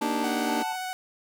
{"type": "tone with tremolo", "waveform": "triangle", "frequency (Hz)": 880, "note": "A5", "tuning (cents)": 0, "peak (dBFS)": -28, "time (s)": [0.01, 0.76], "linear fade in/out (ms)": 5, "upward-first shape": "square", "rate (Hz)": 2.1, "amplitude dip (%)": 60}
{"type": "chord", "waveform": "35% pulse", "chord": "Eb major seventh", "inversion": "second", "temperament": "just", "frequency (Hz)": [233.3, 291.7, 311.1, 388.9], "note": ["Bb3", "D4", "Eb4", "G4"], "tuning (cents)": [2, -12, 0, -14], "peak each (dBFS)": [-29, -29, -32, -34], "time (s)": [0.01, 0.63], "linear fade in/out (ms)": 10}
{"type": "tone with vibrato", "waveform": "sawtooth", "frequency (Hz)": 743, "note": "F#5", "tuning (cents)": 7, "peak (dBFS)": -27, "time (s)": [0.24, 0.93], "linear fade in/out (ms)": 0, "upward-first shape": "sine", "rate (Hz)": 14, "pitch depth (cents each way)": 10}
{"effects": []}